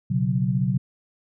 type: chord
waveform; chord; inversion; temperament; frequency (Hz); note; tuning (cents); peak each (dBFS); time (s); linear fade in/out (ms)
sine; B suspended second; none; equal; 123.47 / 138.59 / 185; B2 / C#3 / F#3; 0 / 0 / 0; -24; 0.1-0.78; 10
effects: none